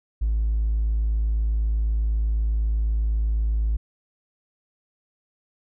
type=tone with hard clipping; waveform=sine; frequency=54 Hz; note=A1; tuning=32 cents flat; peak=-20 dBFS; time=0.21-3.77 s; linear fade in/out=10 ms; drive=1 dB; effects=none